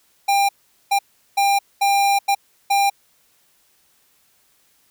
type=tone bursts at uneven times; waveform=square; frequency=798 Hz; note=G5; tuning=31 cents sharp; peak=-15 dBFS; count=6; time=0.28-0.49 / 0.91-0.99 / 1.37-1.59 / 1.81-2.19 / 2.28-2.35 / 2.7-2.9 s; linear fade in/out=10 ms; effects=white hiss -60 dBFS RMS until 4.9 s